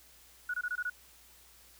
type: tone bursts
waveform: sine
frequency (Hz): 1463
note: F#6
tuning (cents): -20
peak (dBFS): -31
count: 6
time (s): 0.49-0.899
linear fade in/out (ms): 5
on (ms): 49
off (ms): 23
effects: added 60 Hz sine -66 dBFS peak until 1.79 s + white hiss -59 dBFS RMS until 1.79 s